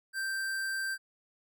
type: tone with hard clipping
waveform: sine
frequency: 1568 Hz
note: G6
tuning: in tune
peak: -33 dBFS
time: 0.13-0.98 s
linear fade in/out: 50 ms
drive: 18 dB
effects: none